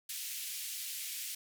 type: band-pass noise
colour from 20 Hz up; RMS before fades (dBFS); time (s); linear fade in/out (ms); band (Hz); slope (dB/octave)
white; -41; 0.09-1.35; 5; 2200 to 16000; 24
effects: none